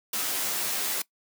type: noise with comb filter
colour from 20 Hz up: white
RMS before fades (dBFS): -29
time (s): 0.13-1.02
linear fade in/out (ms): 5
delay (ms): 12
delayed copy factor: -0.8
effects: noise-tail reverb RT60 0.1 s tail -20 dB re dry + high-pass 200 Hz 12 dB/octave